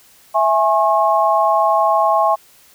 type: chord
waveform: sine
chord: C# minor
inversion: first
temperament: equal with one note detuned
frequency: 659.3 / 830.6 / 1082.8 Hz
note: E5 / G#5 / C#6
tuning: 0 / 0 / -41 cents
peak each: -16 dBFS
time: 0.34-2.36 s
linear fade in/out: 20 ms
effects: white hiss -49 dBFS RMS until 2.74 s